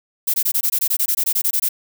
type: noise bursts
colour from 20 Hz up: violet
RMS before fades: -18 dBFS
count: 16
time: 0.27-1.689 s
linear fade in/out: 10 ms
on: 69 ms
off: 21 ms
effects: none